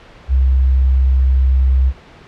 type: tone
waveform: sine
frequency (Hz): 65.41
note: C2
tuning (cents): 0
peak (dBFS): -9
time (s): 0.28-1.93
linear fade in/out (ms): 50
effects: pink hiss -41 dBFS RMS until 2.27 s + low-pass 3000 Hz 12 dB/octave